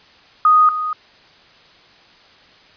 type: tone pair in turn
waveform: sine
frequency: 1243 / 1243 Hz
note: D#6 / D#6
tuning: -2 / -2 cents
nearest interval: unison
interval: 0 cents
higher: neither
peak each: -8 / -19 dBFS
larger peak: first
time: 0.45-0.69 / 0.69-0.93 s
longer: neither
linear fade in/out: 2 ms
effects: white hiss -48 dBFS RMS until 2.76 s + resampled to 11025 Hz